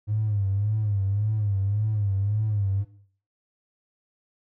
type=tone with vibrato; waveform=triangle; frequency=102.8 Hz; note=G#2; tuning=17 cents flat; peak=-18 dBFS; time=0.07-2.85 s; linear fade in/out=50 ms; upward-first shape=sine; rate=1.8 Hz; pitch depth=95 cents each way; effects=noise-tail reverb RT60 0.5 s tail -17 dB re dry + tanh soft clip ceiling -19 dBFS